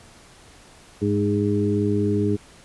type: harmonic tone with a mistuned harmonic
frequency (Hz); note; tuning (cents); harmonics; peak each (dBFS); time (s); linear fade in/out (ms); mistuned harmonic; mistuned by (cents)
102.6; G#2; -21; 1 / 2 / 3 / 4; -24 / -24 / -24 / -24; 1.01-2.37; 20; 2; +19
effects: pink hiss -49 dBFS RMS until 2.64 s + resampled to 24000 Hz